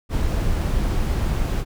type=noise; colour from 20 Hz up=brown; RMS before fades=-21 dBFS; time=0.09-1.65 s; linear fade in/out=50 ms; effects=none